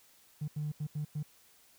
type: tone bursts at uneven times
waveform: triangle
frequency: 150 Hz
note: D3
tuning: 37 cents sharp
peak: -29 dBFS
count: 5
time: 0.41-0.48 / 0.56-0.72 / 0.8-0.87 / 0.95-1.05 / 1.15-1.23 s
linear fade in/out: 10 ms
effects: tanh soft clip ceiling -30 dBFS + white hiss -63 dBFS RMS until 1.78 s